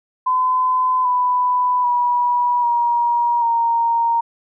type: tone with pitch steps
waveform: sine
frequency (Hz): 1017 / 994.3 / 972.2 / 950.5 / 929.4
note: C6 / B5 / B5 / A#5 / A#5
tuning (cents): -50 / +11 / -28 / +33 / -5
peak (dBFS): -14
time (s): 0.26-4.21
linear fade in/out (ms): 10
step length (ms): 790
effects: none